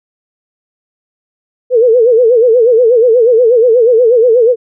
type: tone with vibrato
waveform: sine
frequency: 472.6 Hz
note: A#4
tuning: 24 cents sharp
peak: -4 dBFS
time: 1.7-4.56 s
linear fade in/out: 50 ms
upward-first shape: sine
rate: 8.3 Hz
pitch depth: 130 cents each way
effects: none